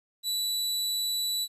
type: tone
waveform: sawtooth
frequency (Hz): 3951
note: B7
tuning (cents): 0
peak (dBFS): -24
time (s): 0.23-1.48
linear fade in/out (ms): 50
effects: resampled to 32000 Hz + 11-bit